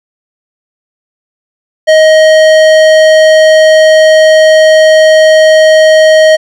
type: tone with tanh clipping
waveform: sine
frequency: 628 Hz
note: D#5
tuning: 16 cents sharp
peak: -3 dBFS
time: 1.87-6.37 s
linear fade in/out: 20 ms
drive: 17 dB
effects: none